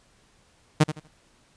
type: tone with echo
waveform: sawtooth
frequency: 153.7 Hz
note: D#3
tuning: 21 cents flat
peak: -10 dBFS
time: 0.8-0.84 s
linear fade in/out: 10 ms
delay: 80 ms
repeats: 3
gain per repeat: -12 dB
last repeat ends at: 1.08 s
effects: pink hiss -61 dBFS RMS until 1.56 s + resampled to 22050 Hz